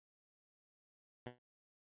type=tone with exponential decay; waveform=10% pulse; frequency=123.1 Hz; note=B2; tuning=5 cents flat; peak=-33 dBFS; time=1.26-1.39 s; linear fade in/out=5 ms; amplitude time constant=27 ms; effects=resampled to 8000 Hz